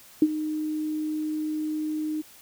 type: tone with ADSR envelope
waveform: sine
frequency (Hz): 307.9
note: D#4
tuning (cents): -18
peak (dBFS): -12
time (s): 0.22-2.22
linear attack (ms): 3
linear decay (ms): 46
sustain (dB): -14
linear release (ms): 16
effects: white hiss -51 dBFS RMS until 2.41 s